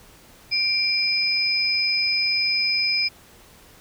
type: tone pair together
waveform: sine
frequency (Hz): 2361 / 5040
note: D7 / D#8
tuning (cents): +9 / +21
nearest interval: octave + minor second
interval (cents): 1312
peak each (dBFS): -23 / -21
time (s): 0.51-3.09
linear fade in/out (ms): 20
effects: pink hiss -50 dBFS RMS until 3.8 s